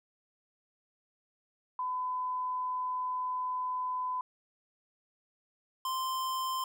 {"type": "tone pair in turn", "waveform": ["sine", "square"], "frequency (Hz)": [1008, 1041.7], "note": ["B5", "C6"], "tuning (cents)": [35, -8], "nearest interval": "minor second", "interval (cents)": 57, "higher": "second", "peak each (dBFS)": [-31, -32], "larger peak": "first", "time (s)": [[1.79, 4.21], [5.85, 6.64]], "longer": "first", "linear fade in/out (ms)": 2, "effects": []}